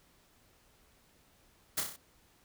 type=noise with echo; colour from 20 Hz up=white; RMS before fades=-31 dBFS; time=1.77-1.81 s; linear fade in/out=10 ms; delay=31 ms; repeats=5; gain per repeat=-4 dB; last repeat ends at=1.965 s; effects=pink hiss -66 dBFS RMS until 2.44 s